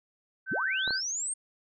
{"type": "tone", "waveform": "sine", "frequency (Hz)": 1538, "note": "G6", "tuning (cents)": -33, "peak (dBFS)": -29, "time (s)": [0.46, 1.01], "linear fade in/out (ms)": 50}
{"type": "linear sweep", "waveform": "sine", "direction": "up", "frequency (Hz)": [85.5, 8720], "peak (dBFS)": -30, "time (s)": [0.51, 1.34], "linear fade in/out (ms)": 10}
{"type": "clicks", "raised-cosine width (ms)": 1, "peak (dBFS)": -24, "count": 2, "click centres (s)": [0.877, 0.907]}
{"effects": []}